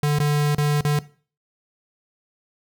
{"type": "tone with dropouts", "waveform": "square", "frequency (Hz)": 147.3, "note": "D3", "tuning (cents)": 6, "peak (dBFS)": -18, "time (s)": [0.03, 0.99], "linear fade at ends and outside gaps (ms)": 2, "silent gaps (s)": [[0.187, 0.2], [0.549, 0.582], [0.809, 0.849]], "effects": ["noise-tail reverb RT60 0.4 s tail -18 dB re dry"]}